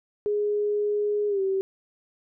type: tone with pitch glide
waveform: sine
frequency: 415.3 to 385.3 Hz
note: G#4 to G4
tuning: 0 to -30 cents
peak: -22 dBFS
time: 0.26-1.61 s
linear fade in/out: 0 ms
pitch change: -130 cents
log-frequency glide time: 1.28-1.41 s
effects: none